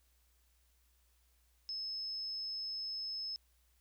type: tone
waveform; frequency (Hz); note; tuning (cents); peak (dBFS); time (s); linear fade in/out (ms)
sine; 5200; E8; -24; -38; 1.69-3.36; 0
effects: added 60 Hz sine -70 dBFS peak until 3.8 s + white hiss -75 dBFS RMS until 3.8 s